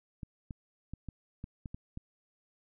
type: clicks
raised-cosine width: 5 ms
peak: -28 dBFS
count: 8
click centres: 0.232 / 0.508 / 0.936 / 1.087 / 1.441 / 1.658 / 1.745 / 1.974 s
effects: none